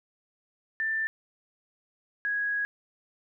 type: tone pair in turn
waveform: sine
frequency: 1777 / 1659 Hz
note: A6 / G#6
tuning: +17 / -2 cents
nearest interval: minor second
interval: 119 cents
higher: first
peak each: -26 dBFS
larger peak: neither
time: 0.8-1.07 / 2.25-2.65 s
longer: second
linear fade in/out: 0 ms
effects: none